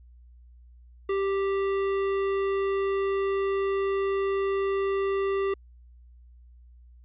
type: tone with tanh clipping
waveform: sine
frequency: 392 Hz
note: G4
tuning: in tune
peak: -26 dBFS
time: 1.09-5.54 s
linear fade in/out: 5 ms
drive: 16 dB
effects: added 60 Hz sine -49 dBFS peak until 7.04 s + resampled to 8000 Hz